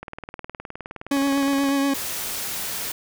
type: click train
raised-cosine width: 0.5 ms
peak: -19 dBFS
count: 33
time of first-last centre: 0.03-1.688 s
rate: 19.3 Hz
type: tone with vibrato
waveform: 40% pulse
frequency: 277.2 Hz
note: C#4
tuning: in tune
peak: -18 dBFS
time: 1.11-1.94 s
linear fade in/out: 5 ms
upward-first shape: sine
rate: 8.3 Hz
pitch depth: 21 cents each way
type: noise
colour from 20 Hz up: white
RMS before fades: -29 dBFS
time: 1.94-2.92 s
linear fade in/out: 5 ms
effects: none